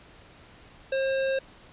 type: tone with hard clipping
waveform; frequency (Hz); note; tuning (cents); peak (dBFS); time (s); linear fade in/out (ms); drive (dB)
sine; 535; C5; +38; -26; 0.92-1.39; 5; 16
effects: pink hiss -52 dBFS RMS until 1.72 s + resampled to 8000 Hz